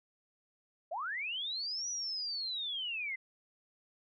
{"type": "linear two-way sweep", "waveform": "sine", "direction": "up then down", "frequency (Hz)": [587.3, 5920, 2012], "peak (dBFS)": -35, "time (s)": [0.91, 3.16], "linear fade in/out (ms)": 10, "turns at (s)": 1.89, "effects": []}